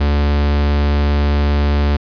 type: tone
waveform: 45% pulse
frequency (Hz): 72.5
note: D2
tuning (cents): -22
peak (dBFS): -12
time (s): 0-1.97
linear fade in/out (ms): 10
effects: resampled to 11025 Hz